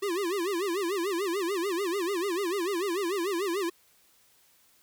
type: tone with vibrato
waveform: square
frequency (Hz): 370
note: F#4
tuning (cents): 0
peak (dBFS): -28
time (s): 0.02-3.7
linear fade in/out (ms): 10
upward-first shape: sine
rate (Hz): 6.8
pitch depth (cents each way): 190
effects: white hiss -63 dBFS RMS until 4.82 s